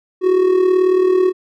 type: tone with amplitude modulation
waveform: triangle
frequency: 370 Hz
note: F#4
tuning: in tune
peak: -6 dBFS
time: 0.21-1.33 s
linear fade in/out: 50 ms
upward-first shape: sine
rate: 38.3 Hz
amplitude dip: 60%
effects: none